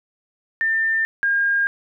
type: tone pair in turn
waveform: sine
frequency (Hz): 1795 / 1616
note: A6 / G#6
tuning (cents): +34 / -48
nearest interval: major second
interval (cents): 182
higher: first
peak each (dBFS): -17 / -16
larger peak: second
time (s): 0.61-1.05 / 1.23-1.67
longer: neither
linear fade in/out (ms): 0
effects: none